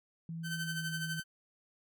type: tone with pitch glide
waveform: sine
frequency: 164.81 to 159.93 Hz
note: E3 to D#3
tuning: 0 to +48 cents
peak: -38 dBFS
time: 0.29-1.2 s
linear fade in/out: 2 ms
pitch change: -52 cents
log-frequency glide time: 0.4-0.89 s
type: tone with tremolo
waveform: sawtooth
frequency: 1537 Hz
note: G6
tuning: 35 cents flat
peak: -31 dBFS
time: 0.43-1.24 s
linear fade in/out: 50 ms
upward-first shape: sine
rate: 12 Hz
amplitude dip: 60%
effects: none